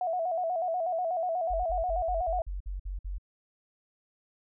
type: tone with vibrato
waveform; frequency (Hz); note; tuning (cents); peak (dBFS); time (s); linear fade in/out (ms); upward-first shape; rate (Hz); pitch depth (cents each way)
sine; 692; F5; -16; -27; 0.01-2.42; 2; square; 8.2; 89
type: tone bursts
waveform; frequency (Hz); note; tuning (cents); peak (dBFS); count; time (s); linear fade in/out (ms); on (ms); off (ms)
sine; 46.73; F#1; +18; -32; 9; 1.5-3.184; 10; 140; 53
effects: none